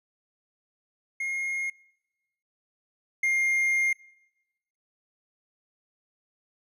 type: tone pair in turn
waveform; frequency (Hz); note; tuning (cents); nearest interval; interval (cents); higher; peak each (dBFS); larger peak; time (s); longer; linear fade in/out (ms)
triangle; 2143 / 2120; C7 / C7; +41 / +22; unison; 19; first; -26 / -20; second; 1.2-1.7 / 3.23-3.93; second; 5
effects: noise-tail reverb RT60 1.0 s tail -24 dB re dry + resampled to 32000 Hz